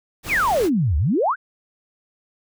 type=noise; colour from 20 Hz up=pink; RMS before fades=-31 dBFS; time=0.23-0.7 s; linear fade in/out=50 ms
type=exponential two-way sweep; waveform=sine; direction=down then up; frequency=2794 to 67.5 to 1656 Hz; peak=-16 dBFS; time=0.28-1.36 s; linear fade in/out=50 ms; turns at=0.97 s
effects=none